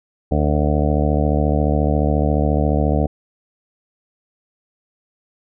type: harmonic tone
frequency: 74.3 Hz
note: D2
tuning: 21 cents sharp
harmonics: 1 / 2 / 3 / 4 / 6 / 7 / 8 / 9 / 10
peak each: -18 / -21 / -23 / -24 / -26 / -26 / -27 / -28 / -28 dBFS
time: 0.31-3.07 s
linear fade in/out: 10 ms
effects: none